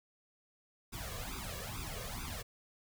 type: noise with flanger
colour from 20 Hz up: pink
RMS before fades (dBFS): -42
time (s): 0.92-2.43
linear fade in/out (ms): 20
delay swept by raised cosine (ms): 0.81 to 1.81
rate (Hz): 2.3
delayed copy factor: +1
effects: none